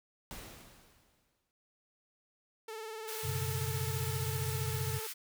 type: noise with exponential decay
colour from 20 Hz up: pink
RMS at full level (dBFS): -44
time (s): 0.31-1.51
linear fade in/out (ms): 0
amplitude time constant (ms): 260
type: tone with vibrato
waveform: sawtooth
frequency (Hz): 440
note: A4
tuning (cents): 0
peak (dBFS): -37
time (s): 2.68-5.07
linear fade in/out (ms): 5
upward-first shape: sine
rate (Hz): 20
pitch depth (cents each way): 51
type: high-pass noise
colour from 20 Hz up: white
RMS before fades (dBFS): -42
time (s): 3.07-5.14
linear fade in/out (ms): 20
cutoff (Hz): 1100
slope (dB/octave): 48
type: chord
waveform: sine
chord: F# suspended fourth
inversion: none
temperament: equal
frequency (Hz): 92.5 / 123.47 / 138.59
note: F#2 / B2 / C#3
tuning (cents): 0 / 0 / 0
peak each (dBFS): -38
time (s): 3.23-5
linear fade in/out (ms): 20
effects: none